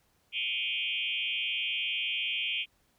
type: tone with frequency modulation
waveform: sine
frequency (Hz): 2794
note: F7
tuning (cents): 0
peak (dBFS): -29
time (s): 0.32-2.66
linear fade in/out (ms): 50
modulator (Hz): 125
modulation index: 3.9
effects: pink hiss -70 dBFS RMS until 2.98 s